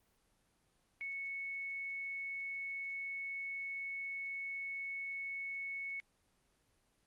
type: tone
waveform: sine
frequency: 2209 Hz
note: C#7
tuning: 7 cents flat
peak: -39 dBFS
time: 1.01-6 s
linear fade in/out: 0 ms
effects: pink hiss -75 dBFS RMS until 7.06 s + Opus 24 kbps